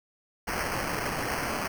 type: noise with sample-and-hold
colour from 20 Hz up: violet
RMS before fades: -31 dBFS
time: 0.47-1.68 s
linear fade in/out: 10 ms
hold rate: 3675 Hz
effects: none